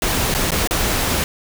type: noise with dropouts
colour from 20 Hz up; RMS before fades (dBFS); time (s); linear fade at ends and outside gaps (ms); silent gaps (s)
pink; -19; 0.02-1.24; 1; 0.341-0.348 / 0.506-0.518 / 0.674-0.709
effects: none